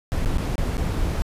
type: noise with dropouts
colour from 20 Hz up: brown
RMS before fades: -23 dBFS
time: 0.12-1.22 s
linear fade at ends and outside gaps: 0 ms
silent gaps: 0.248-0.259 / 0.373-0.383 / 0.556-0.581 / 0.769-0.779 s
effects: resampled to 32000 Hz